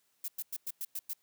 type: noise bursts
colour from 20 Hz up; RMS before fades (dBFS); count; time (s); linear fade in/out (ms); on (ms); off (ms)
violet; -37; 7; 0.24-1.134; 5; 42; 100
effects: white hiss -74 dBFS RMS until 1.22 s + high-pass 80 Hz 12 dB/octave